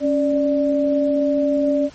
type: tone pair together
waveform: sine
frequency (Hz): 277.2 / 588.6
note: C#4 / D5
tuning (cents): 0 / +4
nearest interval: octave + minor second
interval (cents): 1304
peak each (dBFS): -18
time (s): 0-1.9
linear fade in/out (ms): 50
effects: pink hiss -46 dBFS RMS until 1.94 s + MP3 32 kbps